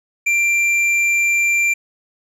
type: tone with hard clipping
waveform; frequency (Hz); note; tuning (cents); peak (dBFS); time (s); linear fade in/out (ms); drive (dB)
triangle; 2365; D7; +12; -15; 0.26-1.74; 10; 10
effects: none